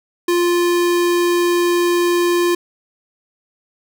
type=tone; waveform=square; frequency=349.2 Hz; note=F4; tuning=in tune; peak=-14 dBFS; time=0.28-2.55 s; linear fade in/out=5 ms; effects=none